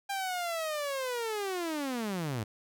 sawtooth linear sweep, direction down, 800 to 100.2 Hz, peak -28 dBFS, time 0.09-2.44 s, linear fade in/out 10 ms, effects none

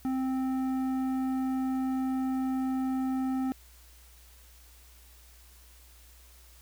sine tone with tanh clipping, 261.6 Hz, C4, in tune, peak -29 dBFS, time 0.05-3.52 s, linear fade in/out 0 ms, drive 11 dB, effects added 60 Hz sine -54 dBFS peak until 6.61 s + white hiss -58 dBFS RMS until 6.61 s

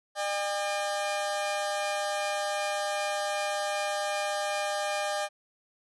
sawtooth tone pair together, 604 / 806.2 Hz, D5 / G5, +48 / +48 cents, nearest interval perfect fourth, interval 500 cents, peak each -27 / -28 dBFS, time 0.15-5.29 s, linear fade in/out 50 ms, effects resampled to 24000 Hz

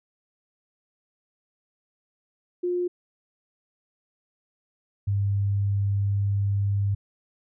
sine tone pair in turn, 355.6 / 100.1 Hz, F4 / G2, +31 / +37 cents, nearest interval octave + minor seventh, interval 2194 cents, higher first, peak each -23 / -21 dBFS, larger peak second, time 2.63-2.88 / 5.07-6.95 s, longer second, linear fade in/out 10 ms, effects none

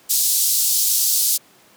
white band-pass noise, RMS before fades -18 dBFS, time 0.09-1.38 s, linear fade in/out 20 ms, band 4300 to 16000 Hz, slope 24 dB/octave, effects pink hiss -51 dBFS RMS until 1.76 s + high-pass 200 Hz 12 dB/octave

